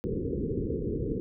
white low-pass noise, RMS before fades -31 dBFS, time 0.04-1.2 s, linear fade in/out 0 ms, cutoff 480 Hz, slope 96 dB/octave, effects none

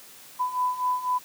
sine beating tone pair, 997 / 1001 Hz, B5 / B5, +16 / +23 cents, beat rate 4 Hz, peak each -29 / -25 dBFS, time 0.39-1.19 s, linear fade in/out 20 ms, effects white hiss -48 dBFS RMS until 1.24 s + high-pass 100 Hz 12 dB/octave

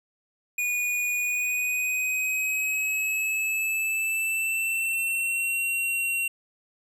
square tone with pitch glide, 2456 to 2741 Hz, D#7 to F7, -23 to -33 cents, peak -25 dBFS, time 0.58-6.28 s, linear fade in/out 5 ms, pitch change +190 cents, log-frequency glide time 1.17-5.62 s, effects none

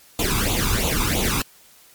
pink noise with flanger, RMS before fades -21 dBFS, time 0.19-1.42 s, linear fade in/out 2 ms, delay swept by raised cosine 0.28 to 0.85 ms, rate 3 Hz, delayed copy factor +0.8, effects white hiss -51 dBFS RMS until 1.94 s + MP3 96 kbps

